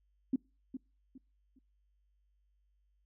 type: tone with echo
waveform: sine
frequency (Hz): 261.6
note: C4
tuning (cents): 0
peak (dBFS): -26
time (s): 0.33-0.36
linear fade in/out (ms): 5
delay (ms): 410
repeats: 3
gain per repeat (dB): -11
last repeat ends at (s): 1.59
effects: noise-tail reverb RT60 0.3 s tail -24 dB re dry + added 50 Hz sine -70 dBFS peak until 3.05 s